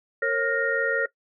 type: tone cluster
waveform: sine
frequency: 458.3 / 544 / 1414 / 1859 Hz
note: A#4 / C#5 / F6 / A#6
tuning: -29 / -33 / +21 / -5 cents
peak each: -27 dBFS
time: 0.22-1.06 s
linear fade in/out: 5 ms
effects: noise-tail reverb RT60 0.1 s tail -19 dB re dry